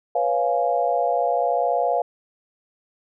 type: chord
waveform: sine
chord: C# dominant seventh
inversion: third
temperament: equal with one note detuned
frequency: 493.9 / 554.4 / 698.5 / 833 Hz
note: B4 / C#5 / E#5 / G#5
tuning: 0 / 0 / 0 / +5 cents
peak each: -25 / -25 / -21 / -27 dBFS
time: 0.15-2.02 s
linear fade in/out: 5 ms
effects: none